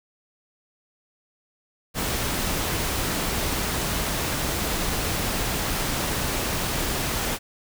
pink noise, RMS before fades -26 dBFS, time 1.94-7.39 s, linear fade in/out 50 ms, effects none

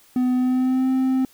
triangle tone with pitch glide, 251.5 to 261.1 Hz, B3 to C4, +32 to -3 cents, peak -15 dBFS, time 0.16-1.25 s, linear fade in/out 2 ms, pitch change +65 cents, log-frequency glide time 0.34-0.89 s, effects white hiss -54 dBFS RMS until 1.33 s

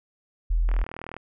sine tone, 41.2 Hz, E1, in tune, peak -19 dBFS, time 0.5-0.84 s, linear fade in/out 10 ms
click train, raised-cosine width 0.5 ms, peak -21 dBFS, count 20, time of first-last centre 0.69-1.166 s, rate 39.9 Hz
effects none

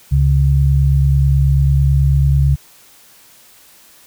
sine tone pair together, 69.3 / 138.45 Hz, C#2 / C#3, 0 / -2 cents, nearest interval octave, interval 1198 cents, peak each -12 dBFS, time 0.11-2.56 s, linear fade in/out 20 ms, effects white hiss -46 dBFS RMS until 4.06 s

